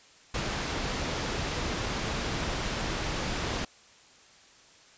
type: low-pass noise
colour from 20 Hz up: pink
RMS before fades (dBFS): -32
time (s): 0.34-3.65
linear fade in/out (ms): 5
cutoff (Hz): 6400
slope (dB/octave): 12
effects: white hiss -56 dBFS RMS until 4.97 s + resampled to 16000 Hz